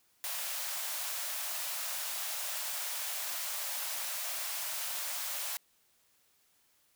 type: high-pass noise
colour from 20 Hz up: white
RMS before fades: -37 dBFS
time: 0.24-5.57 s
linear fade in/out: 0 ms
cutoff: 550 Hz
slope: 96 dB/octave
effects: white hiss -70 dBFS RMS until 6.95 s